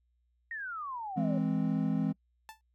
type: exponential sweep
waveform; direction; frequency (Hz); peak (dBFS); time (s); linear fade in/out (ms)
sine; down; 1890 to 537; -36; 0.51-1.38; 2
type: chord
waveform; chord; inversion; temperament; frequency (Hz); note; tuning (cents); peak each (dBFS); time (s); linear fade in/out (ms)
triangle; E augmented; none; equal; 164.81 / 207.7 / 261.6; E3 / G#3 / B#3; 0 / 0 / 0; -30; 1.16-2.13; 20
type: tone with exponential decay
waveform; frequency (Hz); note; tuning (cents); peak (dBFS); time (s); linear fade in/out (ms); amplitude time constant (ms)
sawtooth; 880; A5; 0; -37; 2.49-2.61; 0; 26
effects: noise-tail reverb RT60 0.1 s tail -25 dB re dry + added 60 Hz sine -70 dBFS peak until 2.74 s